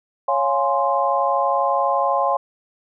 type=chord; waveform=sine; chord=Db major seventh; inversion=none; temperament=equal; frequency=554.4 / 698.5 / 830.6 / 1046.5 Hz; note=Db5 / F5 / Ab5 / C6; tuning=0 / 0 / 0 / 0 cents; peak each=-22 / -23 / -22 / -21 dBFS; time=0.28-2.37 s; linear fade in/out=5 ms; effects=none